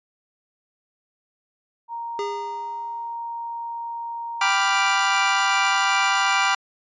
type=tone; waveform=sine; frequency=932.3 Hz; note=A#5; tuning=in tune; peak=-28 dBFS; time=1.88-4.52 s; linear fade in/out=50 ms
type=tone with exponential decay; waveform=square; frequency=406.7 Hz; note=G#4; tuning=36 cents flat; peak=-25 dBFS; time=2.19-3.16 s; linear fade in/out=1 ms; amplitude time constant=210 ms
type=chord; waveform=25% pulse; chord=G dominant seventh; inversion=none; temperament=equal; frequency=784 / 987.8 / 1174.7 / 1396.9 Hz; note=G5 / B5 / D6 / F6; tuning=0 / 0 / 0 / 0 cents; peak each=-20 dBFS; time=4.41-6.55 s; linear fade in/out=5 ms
effects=resampled to 16000 Hz